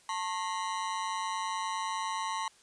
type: ring-modulated tone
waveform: 40% pulse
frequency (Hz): 987.8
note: B5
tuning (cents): 0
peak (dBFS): -28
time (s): 0.09-2.48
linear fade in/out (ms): 2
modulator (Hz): 95.2
effects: white hiss -61 dBFS RMS until 2.62 s + resampled to 22050 Hz